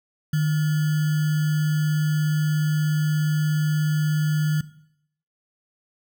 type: tone with sample-and-hold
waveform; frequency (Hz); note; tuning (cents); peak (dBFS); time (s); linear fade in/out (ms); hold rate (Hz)
sine; 152.8; D#3; -31; -18; 0.33-4.61; 5; 1575
effects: noise-tail reverb RT60 0.7 s tail -17 dB re dry